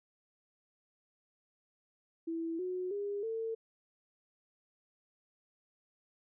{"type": "tone with pitch steps", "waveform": "sine", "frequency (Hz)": [329.6, 365.7, 405.8, 450.2], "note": ["E4", "F#4", "G#4", "A4"], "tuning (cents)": [0, -20, -40, 40], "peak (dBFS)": -34, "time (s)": [2.27, 3.55], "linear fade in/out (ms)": 10, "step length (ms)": 320, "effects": []}